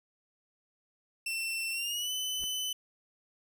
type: tone with pitch glide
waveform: sawtooth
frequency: 2690 to 3019 Hz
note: E7 to F#7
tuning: +34 to +34 cents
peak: -29 dBFS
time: 1.26-2.73 s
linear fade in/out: 5 ms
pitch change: +200 cents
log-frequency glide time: 1.71-2.12 s
type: noise with exponential growth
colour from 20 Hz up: brown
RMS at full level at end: -42 dBFS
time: 2.33-2.44 s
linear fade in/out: 0 ms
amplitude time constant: 22 ms
effects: none